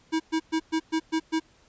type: tone bursts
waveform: square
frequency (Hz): 320.8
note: E4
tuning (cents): -47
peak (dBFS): -23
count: 7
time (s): 0.12-1.4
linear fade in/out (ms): 20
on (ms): 80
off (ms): 120
effects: pink hiss -60 dBFS RMS until 1.68 s + resampled to 16000 Hz